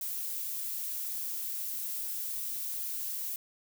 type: noise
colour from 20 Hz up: violet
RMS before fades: -36 dBFS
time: 0.01-3.36 s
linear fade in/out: 2 ms
effects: none